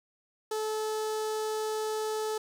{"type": "tone with notch filter", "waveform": "sawtooth", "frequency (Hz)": 433.1, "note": "A4", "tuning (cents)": -27, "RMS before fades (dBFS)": -32, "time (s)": [0.51, 2.38], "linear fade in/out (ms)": 5, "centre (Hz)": 2300, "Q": 1.1, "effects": ["low-pass 12000 Hz 12 dB/octave", "9-bit"]}